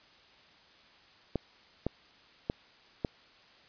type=clicks; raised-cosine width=2 ms; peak=-16 dBFS; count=4; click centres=1.357 / 1.866 / 2.499 / 3.048 s; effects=white hiss -59 dBFS RMS until 3.68 s + resampled to 11025 Hz